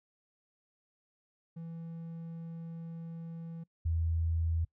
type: tone pair in turn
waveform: triangle / sine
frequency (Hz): 165.7 / 82.3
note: E3 / E2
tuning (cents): +9 / -2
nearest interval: octave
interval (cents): 1211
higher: first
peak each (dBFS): -38 / -28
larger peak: second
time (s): 1.56-3.64 / 3.85-4.65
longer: first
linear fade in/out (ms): 10
effects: noise-tail reverb RT60 0.1 s tail -24 dB re dry